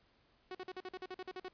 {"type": "tone bursts", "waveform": "sawtooth", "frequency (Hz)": 370, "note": "F#4", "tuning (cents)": 0, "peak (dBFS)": -38, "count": 12, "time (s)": [0.51, 1.483], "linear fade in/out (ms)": 2, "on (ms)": 38, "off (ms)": 47, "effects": ["pink hiss -71 dBFS RMS until 1.53 s", "resampled to 11025 Hz"]}